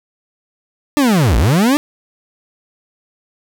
40% pulse linear two-way sweep, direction down then up, 303.8 to 48.82 to 303.8 Hz, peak -9 dBFS, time 0.97-1.77 s, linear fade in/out 0 ms, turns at 1.37 s, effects none

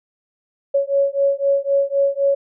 sine beating tone pair, 554.4 / 558.3 Hz, C#5 / C#5, 0 / +12 cents, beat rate 3.9 Hz, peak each -18 dBFS, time 0.74-2.35 s, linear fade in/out 10 ms, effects none

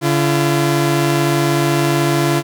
sawtooth tone pair together, 143.23 / 340 Hz, D3 / F4, -43 / -46 cents, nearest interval octave + minor third, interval 1497 cents, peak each -12 dBFS, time 0.01-2.43 s, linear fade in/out 50 ms, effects none

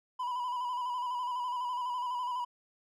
triangle tone with vibrato, 987.8 Hz, B5, in tune, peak -30 dBFS, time 0.19-2.45 s, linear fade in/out 10 ms, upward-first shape square, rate 12 Hz, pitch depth 38 cents each way, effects none

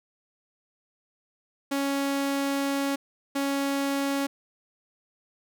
sawtooth tone bursts at uneven times, 277.7 Hz, C#4, 3 cents sharp, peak -21 dBFS, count 2, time 1.71-2.96 / 3.35-4.27 s, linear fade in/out 10 ms, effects none

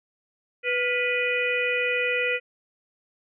harmonic tone with a mistuned harmonic, 493.9 Hz, B4, in tune, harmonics 1 / 3 / 4 / 5 / 6, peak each -27 / -32 / -28 / -26 / -37 dBFS, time 0.63-2.4 s, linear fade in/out 50 ms, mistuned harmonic 3, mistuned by -74 cents, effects none

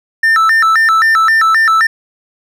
triangle tone with vibrato, 1540 Hz, G6, 31 cents flat, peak -5 dBFS, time 0.23-1.87 s, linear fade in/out 5 ms, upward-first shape square, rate 3.8 Hz, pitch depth 270 cents each way, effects none

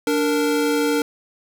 square tone pair together, 292.2 / 463 Hz, D4 / A#4, -9 / -12 cents, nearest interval minor sixth, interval 797 cents, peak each -21 dBFS, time 0.07-1.02 s, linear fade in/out 2 ms, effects none

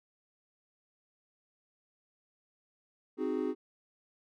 triangle chord, Ab dominant seventh, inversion first, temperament equal, 261.6 / 311.1 / 370 / 415.3 Hz, C4 / Eb4 / Gb4 / Ab4, 0 / 0 / 0 / 0 cents, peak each -34 dBFS, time 3.17-3.55 s, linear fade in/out 50 ms, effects none

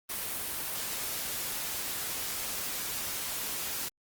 white noise, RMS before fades -35 dBFS, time 0.09-3.89 s, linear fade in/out 10 ms, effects Opus 32 kbps

